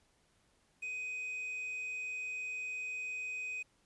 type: tone with quantisation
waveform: triangle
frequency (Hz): 2507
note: D#7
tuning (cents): +12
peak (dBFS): -36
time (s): 0.82-3.63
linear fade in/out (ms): 10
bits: 10
effects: pink hiss -72 dBFS RMS until 3.85 s + resampled to 24000 Hz